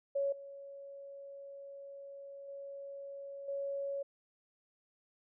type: tone with level steps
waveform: sine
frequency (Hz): 557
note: C#5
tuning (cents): +8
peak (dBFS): -30 / -46 / -43 / -35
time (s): 0.15-4.03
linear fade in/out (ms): 10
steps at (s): 0.32 / 2.48 / 3.48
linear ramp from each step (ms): 5
effects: none